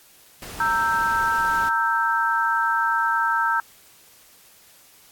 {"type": "noise", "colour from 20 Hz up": "pink", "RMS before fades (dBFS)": -37, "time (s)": [0.42, 1.69], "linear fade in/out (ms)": 2}
{"type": "chord", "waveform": "sine", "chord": "E diminished", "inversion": "second", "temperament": "equal with one note detuned", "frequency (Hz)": [923.2, 1318.5, 1568], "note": ["Bb5", "E6", "G6"], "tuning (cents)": [-17, 0, 0], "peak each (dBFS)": -23, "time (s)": [0.6, 3.6], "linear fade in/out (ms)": 2}
{"effects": ["white hiss -52 dBFS RMS until 5.11 s", "AAC 64 kbps"]}